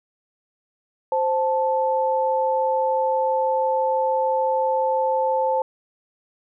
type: tone pair together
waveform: sine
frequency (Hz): 523.6 / 877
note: C5 / A5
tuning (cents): +1 / -6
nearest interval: major sixth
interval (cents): 893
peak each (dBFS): -21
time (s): 1.12-5.62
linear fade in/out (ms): 2
effects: none